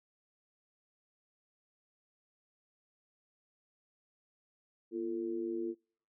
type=tone with amplitude modulation; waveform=sine; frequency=342.6 Hz; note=F4; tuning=33 cents flat; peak=-30 dBFS; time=4.91-5.75 s; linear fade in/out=50 ms; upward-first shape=sine; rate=104 Hz; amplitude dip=85%; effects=noise-tail reverb RT60 0.5 s tail -26 dB re dry